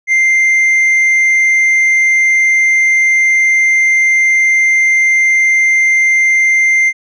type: tone with tanh clipping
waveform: sine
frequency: 2093 Hz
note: C7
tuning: in tune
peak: -8 dBFS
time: 0.07-6.93 s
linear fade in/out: 50 ms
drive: 3 dB
effects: none